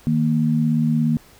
sine tone pair together, 156.01 / 233.1 Hz, D#3 / A#3, +5 / 0 cents, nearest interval perfect fifth, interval 695 cents, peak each -19 / -18 dBFS, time 0.07-1.17 s, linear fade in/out 0 ms, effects pink hiss -50 dBFS RMS until 1.39 s

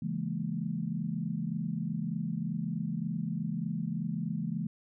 sine chord, A# half-diminished seventh, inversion first, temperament just, 139.85 / 167.82 / 209.8 / 233.1 Hz, C#3 / E3 / G#3 / A#3, +16 / +31 / +18 / 0 cents, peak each -39 / -34 / -36 / -39 dBFS, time 0.02-4.67 s, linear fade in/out 5 ms, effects none

